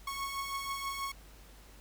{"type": "beating tone pair", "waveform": "sawtooth", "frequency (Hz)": [1097, 1103.2], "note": ["C#6", "C#6"], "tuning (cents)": [-18, -9], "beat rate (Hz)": 6.2, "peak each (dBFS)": [-38, -33], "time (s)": [0.07, 1.12], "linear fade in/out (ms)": 5, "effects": ["added 50 Hz sine -53 dBFS peak until 1.8 s", "pink hiss -58 dBFS RMS until 1.8 s"]}